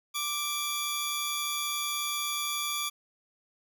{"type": "tone pair together", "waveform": "15% pulse", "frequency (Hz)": [1174.7, 3373], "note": ["D6", "G#7"], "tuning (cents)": [0, 26], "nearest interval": "octave + tritone", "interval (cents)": 1826, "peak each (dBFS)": -26, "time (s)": [0.14, 2.9], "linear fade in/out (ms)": 20, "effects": []}